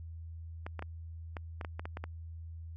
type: clicks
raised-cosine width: 0.5 ms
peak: -25 dBFS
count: 10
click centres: 0.665 / 0.793 / 0.824 / 1.368 / 1.612 / 1.648 / 1.795 / 1.855 / 1.971 / 2.04 s
effects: added 82 Hz sine -42 dBFS peak until 2.76 s